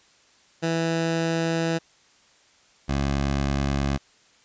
15% pulse tone pair in turn, 164.81 / 69.48 Hz, E3 / C#2, 0 / +5 cents, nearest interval octave + minor third, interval 1495 cents, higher first, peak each -16 dBFS, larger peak neither, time 0.62-1.79 / 2.88-3.98 s, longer first, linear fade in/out 20 ms, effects white hiss -58 dBFS RMS until 4.44 s + resampled to 16000 Hz

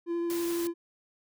triangle tone with vibrato, 341.1 Hz, F4, 41 cents flat, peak -26 dBFS, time 0.06-0.74 s, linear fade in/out 50 ms, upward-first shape triangle, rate 12 Hz, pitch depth 12 cents each way
white noise, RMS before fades -40 dBFS, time 0.3-0.67 s, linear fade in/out 0 ms
effects none

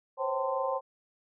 sine tone cluster, 512 / 537 / 774 / 893 / 1037 Hz, C5 / C5 / G5 / A5 / C6, -38 / +45 / -22 / +25 / -16 cents, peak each -38 / -31 / -37 / -36 / -34 dBFS, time 0.17-0.81 s, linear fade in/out 50 ms, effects none

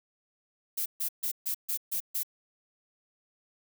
violet noise bursts, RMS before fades -31 dBFS, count 7, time 0.77-2.233 s, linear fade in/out 10 ms, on 89 ms, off 140 ms, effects none

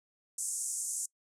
pink band-pass noise, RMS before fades -36 dBFS, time 0.38-1.06 s, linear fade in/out 5 ms, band 6700 to 10000 Hz, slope 48 dB/octave, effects noise-tail reverb RT60 0.1 s tail -24 dB re dry

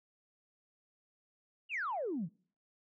sine exponential sweep, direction down, 2956 to 142.6 Hz, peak -33 dBFS, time 1.69-2.29 s, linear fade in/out 50 ms, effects noise-tail reverb RT60 0.5 s tail -26 dB re dry + tanh soft clip ceiling -29 dBFS

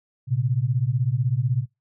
sine beating tone pair, 116.54 / 132.54 Hz, A#2 / C3, 0 / +23 cents, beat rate 16 Hz, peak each -23 / -22 dBFS, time 0.27-1.66 s, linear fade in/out 50 ms, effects noise-tail reverb RT60 0.2 s tail -23 dB re dry

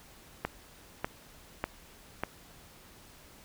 click train, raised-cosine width 0.5 ms, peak -15 dBFS, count 4, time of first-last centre 0.45-2.236 s, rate 1.68 Hz, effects pink hiss -55 dBFS RMS until 3.44 s

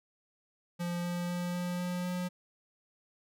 square tone with pitch steps, 174.1 / 175.21 / 176.33 / 177.45 / 178.58 / 179.72 Hz, F3 / F3 / F3 / F3 / F3 / F3, -5 / +6 / +17 / +28 / +39 / +50 cents, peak -33 dBFS, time 0.79-2.29 s, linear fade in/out 20 ms, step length 250 ms, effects none

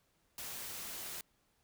white noise, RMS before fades -44 dBFS, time 0.38-1.21 s, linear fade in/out 2 ms, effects pink hiss -75 dBFS RMS until 1.63 s

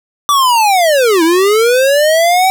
square linear two-way sweep, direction down then up, 1174.7 to 316.8 to 769 Hz, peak -8 dBFS, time 0.29-2.5 s, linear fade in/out 0 ms, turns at 1.23 s, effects none

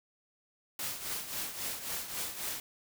white noise with tremolo, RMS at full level -35 dBFS, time 0.79-2.6 s, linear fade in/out 2 ms, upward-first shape triangle, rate 3.7 Hz, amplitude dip 70%, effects none

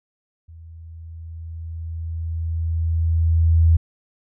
sine tone with level ramp, 82.1 Hz, E2, 6 cents flat, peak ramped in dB -39 to -10 dBFS, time 0.48-3.77 s, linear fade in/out 10 ms, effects none

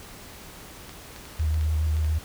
clicks, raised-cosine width 0.2 ms, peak -26 dBFS, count 8, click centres 0.894 / 1.162 / 1.254 / 1.397 / 1.543 / 1.611 / 1.968 / 2.046 s
sine tone with vibrato, 77.78 Hz, D#2, in tune, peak -21 dBFS, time 1.39-2.19 s, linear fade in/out 10 ms, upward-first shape square, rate 7.1 Hz, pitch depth 18 cents each way
effects pink hiss -44 dBFS RMS until 2.24 s

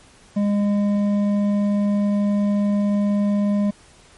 sine tone with hard clipping, 204.1 Hz, G#3, 30 cents flat, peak -18 dBFS, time 0.36-3.71 s, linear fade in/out 10 ms, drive 7 dB, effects pink hiss -50 dBFS RMS until 4.17 s + MP3 48 kbps

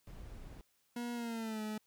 brown noise, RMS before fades -49 dBFS, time 0.07-0.61 s, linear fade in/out 0 ms
40% pulse tone with pitch glide, 239.5 to 214.6 Hz, A#3 to A3, +47 to -43 cents, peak -37 dBFS, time 0.96-1.78 s, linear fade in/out 5 ms, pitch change -190 cents, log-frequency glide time 1.14-1.62 s
effects white hiss -75 dBFS RMS until 1.86 s

